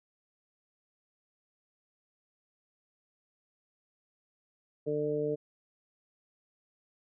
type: harmonic tone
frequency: 149.4 Hz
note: D3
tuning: 30 cents sharp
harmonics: 1 / 2 / 3 / 4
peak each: -39 / -37 / -30 / -38 dBFS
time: 4.86-5.36 s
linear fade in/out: 20 ms
effects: none